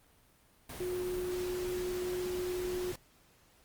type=tone in noise; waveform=sine; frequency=362.1 Hz; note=F#4; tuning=37 cents flat; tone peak=-33 dBFS; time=0.8-2.92 s; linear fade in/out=5 ms; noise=pink; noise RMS=-44 dBFS; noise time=0.69-2.96 s; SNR=+8 dB; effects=pink hiss -65 dBFS RMS until 3.64 s + Opus 32 kbps